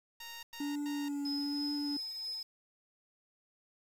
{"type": "tone bursts", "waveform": "10% pulse", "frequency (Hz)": 929, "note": "A#5", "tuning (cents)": -6, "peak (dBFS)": -36, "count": 3, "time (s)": [0.2, 1.086], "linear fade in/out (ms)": 5, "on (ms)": 230, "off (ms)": 98}
{"type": "tone with vibrato", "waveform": "triangle", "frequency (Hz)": 287.1, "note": "D4", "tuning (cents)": -39, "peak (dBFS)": -32, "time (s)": [0.6, 1.97], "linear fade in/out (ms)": 5, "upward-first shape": "triangle", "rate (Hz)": 1.1, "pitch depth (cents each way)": 25}
{"type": "tone with tremolo", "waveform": "sine", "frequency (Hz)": 5100, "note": "D#8", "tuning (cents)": 42, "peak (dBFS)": -36, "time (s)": [1.25, 2.43], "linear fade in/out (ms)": 5, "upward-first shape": "triangle", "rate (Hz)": 3.1, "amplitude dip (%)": 40}
{"effects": ["resampled to 32000 Hz", "9-bit"]}